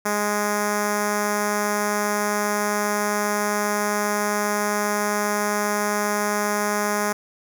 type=tone with notch filter; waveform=5% pulse; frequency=207.5 Hz; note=G#3; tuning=1 cent flat; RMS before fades=-23 dBFS; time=0.05-7.13 s; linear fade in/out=10 ms; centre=2900 Hz; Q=0.84; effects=none